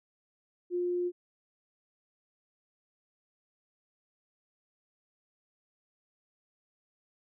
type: tone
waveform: sine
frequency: 354.5 Hz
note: F4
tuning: 26 cents sharp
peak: -28 dBFS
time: 0.7-1.12 s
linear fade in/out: 50 ms
effects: none